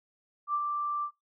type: tone with ADSR envelope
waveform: sine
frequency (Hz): 1176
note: D6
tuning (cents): +2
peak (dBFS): -25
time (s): 0.47-1.11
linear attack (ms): 70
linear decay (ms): 52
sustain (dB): -4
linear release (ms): 76
effects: noise-tail reverb RT60 0.2 s tail -22 dB re dry